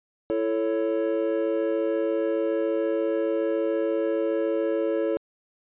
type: chord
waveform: triangle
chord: A major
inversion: second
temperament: equal with one note detuned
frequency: 333.3 / 440 / 554.4 Hz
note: E4 / A4 / C#5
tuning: +19 / 0 / 0 cents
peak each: -25 dBFS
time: 0.3-5.17 s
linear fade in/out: 0 ms
effects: resampled to 8000 Hz